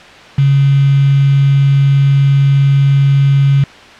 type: tone with quantisation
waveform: sine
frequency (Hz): 138.59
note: C#3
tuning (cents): 0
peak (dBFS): -6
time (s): 0.38-3.64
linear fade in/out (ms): 5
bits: 4
effects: white hiss -35 dBFS RMS until 3.99 s + low-pass 3000 Hz 12 dB/octave